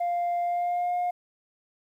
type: tone with pitch glide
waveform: sine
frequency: 698.5 to 712.4 Hz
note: F5 to F5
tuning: 0 to +34 cents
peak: -22 dBFS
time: 0-1.11 s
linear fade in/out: 10 ms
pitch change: +34 cents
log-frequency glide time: 0.42-0.96 s
effects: tanh soft clip ceiling -23 dBFS + 10-bit